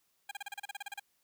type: tone bursts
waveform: 15% pulse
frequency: 807 Hz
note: G#5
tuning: 50 cents flat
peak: -32 dBFS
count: 13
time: 0.29-0.997 s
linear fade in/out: 5 ms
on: 23 ms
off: 34 ms
effects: white hiss -75 dBFS RMS until 1.23 s